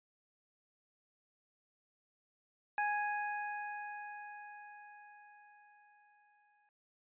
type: tone with exponential decay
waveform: 25% pulse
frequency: 830 Hz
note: G#5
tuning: 1 cent flat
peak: -27 dBFS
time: 2.78-6.69 s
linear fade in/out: 1 ms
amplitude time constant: 850 ms
effects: resampled to 8000 Hz